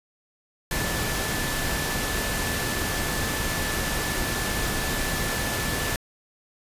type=tone in noise; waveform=sine; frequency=1745 Hz; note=A6; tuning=15 cents flat; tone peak=-33 dBFS; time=0.71-5.96 s; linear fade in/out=2 ms; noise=pink; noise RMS=-27 dBFS; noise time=0.71-5.96 s; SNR=-9 dB; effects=resampled to 32000 Hz